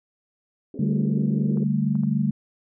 pink band-pass noise, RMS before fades -35 dBFS, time 0.74-1.64 s, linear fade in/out 2 ms, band 260 to 440 Hz, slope 48 dB/octave
sine chord, D suspended fourth, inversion none, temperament equal, 146.83 / 196 / 220 Hz, D3 / G3 / A3, 0 / 0 / 0 cents, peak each -24 dBFS, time 0.79-2.31 s, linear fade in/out 5 ms
clicks, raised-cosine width 1 ms, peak -31 dBFS, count 3, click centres 1.573 / 1.954 / 2.035 s
effects none

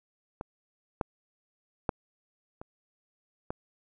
clicks, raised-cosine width 1 ms, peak -22 / -14 / -12 / -27 / -19 dBFS, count 5, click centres 0.411 / 1.012 / 1.892 / 2.615 / 3.505 s, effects none

